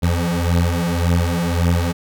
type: beating tone pair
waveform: 25% pulse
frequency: 85 / 86.8 Hz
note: F2 / F2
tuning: -46 / -10 cents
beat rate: 1.8 Hz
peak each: -15 dBFS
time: 0.02-1.93 s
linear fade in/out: 20 ms
effects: none